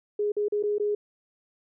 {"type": "tone with dropouts", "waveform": "sine", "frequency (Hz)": 415.3, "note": "G#4", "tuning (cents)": 0, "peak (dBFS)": -23, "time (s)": [0.19, 0.95], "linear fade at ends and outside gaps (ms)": 5, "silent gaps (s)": [[0.32, 0.366], [0.484, 0.522], [0.627, 0.635], [0.783, 0.798]], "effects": []}